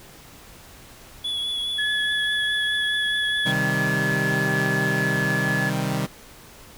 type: tone with vibrato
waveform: triangle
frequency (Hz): 3394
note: G#7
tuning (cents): +37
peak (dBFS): -23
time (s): 1.24-3.52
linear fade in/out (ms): 10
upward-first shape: triangle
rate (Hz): 4.8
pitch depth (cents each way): 27
type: tone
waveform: sine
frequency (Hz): 1707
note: G#6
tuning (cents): +47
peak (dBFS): -23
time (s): 1.78-5.7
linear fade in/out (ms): 10
type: chord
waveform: sawtooth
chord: C minor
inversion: none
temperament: equal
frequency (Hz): 130.81 / 155.56 / 196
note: C3 / Eb3 / G3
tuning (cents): 0 / 0 / 0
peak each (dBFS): -23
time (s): 3.45-6.07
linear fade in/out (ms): 20
effects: pink hiss -46 dBFS RMS until 6.77 s